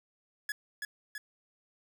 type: tone with echo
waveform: 45% pulse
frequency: 1693 Hz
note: G#6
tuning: 33 cents sharp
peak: -32 dBFS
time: 0.49-0.52 s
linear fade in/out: 2 ms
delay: 330 ms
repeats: 2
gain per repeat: -3 dB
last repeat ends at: 1.18 s
effects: none